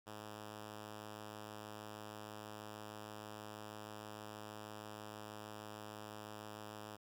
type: tone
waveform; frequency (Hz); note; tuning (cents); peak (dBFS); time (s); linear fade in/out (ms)
5% pulse; 106.3; G#2; +41; -37; 0.06-6.97; 20
effects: none